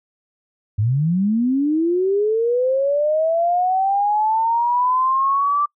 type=linear sweep; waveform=sine; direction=up; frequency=98 to 1174.7 Hz; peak=-15 dBFS; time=0.78-5.66 s; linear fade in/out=10 ms; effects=noise-tail reverb RT60 0.1 s tail -26 dB re dry